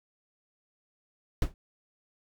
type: noise with exponential decay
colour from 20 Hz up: brown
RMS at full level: -19 dBFS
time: 1.42-1.54 s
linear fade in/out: 1 ms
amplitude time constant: 24 ms
effects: none